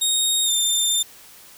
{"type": "tone with pitch glide", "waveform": "20% pulse", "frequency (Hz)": [3729, 3592], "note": ["A#7", "A7"], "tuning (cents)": [0, 35], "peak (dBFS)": -12, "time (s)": [0.01, 1.03], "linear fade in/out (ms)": 10, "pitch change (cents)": -65, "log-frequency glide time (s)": [0.45, 0.5], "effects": ["white hiss -46 dBFS RMS until 1.57 s"]}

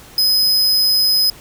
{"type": "tone", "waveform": "45% pulse", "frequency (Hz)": 5050, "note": "D#8", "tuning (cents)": 25, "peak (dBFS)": -12, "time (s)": [0.18, 1.3], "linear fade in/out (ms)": 2, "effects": ["pink hiss -41 dBFS RMS until 1.4 s"]}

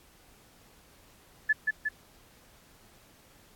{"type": "tone with echo", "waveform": "sine", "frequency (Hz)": 1728, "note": "A6", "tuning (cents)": -32, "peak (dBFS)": -20, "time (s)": [1.49, 1.53], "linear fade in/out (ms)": 10, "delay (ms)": 180, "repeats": 2, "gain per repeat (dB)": -3, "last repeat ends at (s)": 1.89, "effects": ["pink hiss -59 dBFS RMS until 3.55 s", "AAC 64 kbps"]}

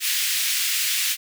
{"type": "high-pass noise", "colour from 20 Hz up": "pink", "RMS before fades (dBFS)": -23, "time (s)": [0, 1.17], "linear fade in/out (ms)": 50, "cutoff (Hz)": 2100, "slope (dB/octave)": 24, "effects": []}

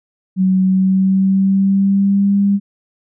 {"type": "tone with pitch glide", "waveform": "sine", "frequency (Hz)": [187.7, 200], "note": ["F#3", "G3"], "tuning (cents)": [25, 35], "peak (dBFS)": -10, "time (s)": [0.36, 2.6], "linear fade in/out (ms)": 50, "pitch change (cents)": 110, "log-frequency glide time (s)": [0.62, 2.36], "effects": []}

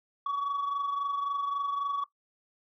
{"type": "tone pair together", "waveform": "sine", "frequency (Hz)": [1127.3, 1151], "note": ["C#6", "D6"], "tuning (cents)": [29, -35], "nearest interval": "unison", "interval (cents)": 36, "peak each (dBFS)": [-27, -34], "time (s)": [0.26, 2.04], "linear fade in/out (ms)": 5, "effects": ["noise-tail reverb RT60 0.1 s tail -18 dB re dry", "tanh soft clip ceiling -26 dBFS"]}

